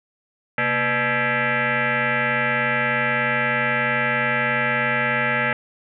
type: tone with frequency modulation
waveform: sine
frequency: 130.9 Hz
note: C3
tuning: 1 cent sharp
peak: -18 dBFS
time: 0.58-5.53 s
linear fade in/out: 2 ms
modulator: 365 Hz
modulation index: 6.2
effects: none